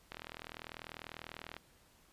click train, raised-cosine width 0.3 ms, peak -27 dBFS, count 59, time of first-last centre 0.12-1.566 s, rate 40.1 Hz, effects pink hiss -66 dBFS RMS until 2.12 s + resampled to 32000 Hz

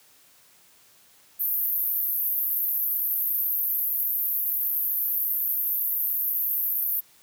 white band-pass noise, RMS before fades -26 dBFS, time 1.39-7.01 s, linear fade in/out 20 ms, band 12000 to 15000 Hz, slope 96 dB/octave, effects white hiss -57 dBFS RMS until 7.22 s + high-pass 60 Hz 12 dB/octave

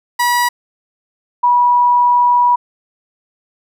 30% pulse / sine tone pair in turn, 969 / 972.9 Hz, B5 / B5, -33 / -26 cents, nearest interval unison, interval 7 cents, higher second, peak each -9 / -8 dBFS, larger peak second, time 0.19-0.49 / 1.43-2.56 s, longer second, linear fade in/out 10 ms, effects none

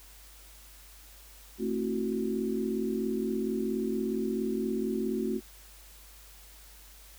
sine chord, F# half-diminished seventh, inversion first, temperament just, 222 / 266.4 / 333 / 370 Hz, A3 / C4 / E4 / F#4, +16 / +31 / +18 / 0 cents, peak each -32 / -35 / -38 / -32 dBFS, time 1.58-5.41 s, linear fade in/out 50 ms, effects added 50 Hz sine -53 dBFS peak until 7.18 s + white hiss -54 dBFS RMS until 7.18 s

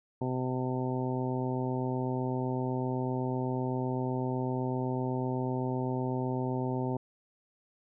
harmonic tone, 127.9 Hz, C3, 39 cents flat, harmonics 1 / 2 / 3 / 4 / 5 / 6 / 7, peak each -33 / -34 / -36 / -41 / -42 / -44 / -40 dBFS, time 0.21-6.97 s, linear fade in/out 5 ms, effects none

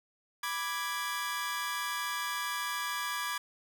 sawtooth chord, G# diminished, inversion first, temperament equal, 987.8 / 1174.7 / 1661.2 Hz, B5 / D6 / G#6, 0 / 0 / 0 cents, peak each -35 / -33 / -33 dBFS, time 0.43-3.38 s, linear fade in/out 5 ms, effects none

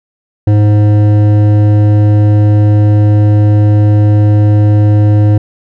sine tone with hard clipping, 104.6 Hz, G#2, 13 cents sharp, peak -6 dBFS, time 0.47-5.38 s, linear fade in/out 5 ms, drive 11 dB, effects none

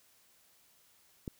click, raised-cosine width 3 ms, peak -25 dBFS, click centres 1.278 s, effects white hiss -66 dBFS RMS until 1.39 s

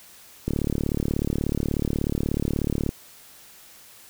click train, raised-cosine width 3 ms, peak -11 dBFS, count 89, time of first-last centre 0.48-2.891 s, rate 36.5 Hz, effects white hiss -49 dBFS RMS until 4.09 s

